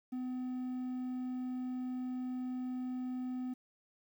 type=tone; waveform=triangle; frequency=253.2 Hz; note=B3; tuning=43 cents sharp; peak=-34 dBFS; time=0.12-3.54 s; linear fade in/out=10 ms; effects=11-bit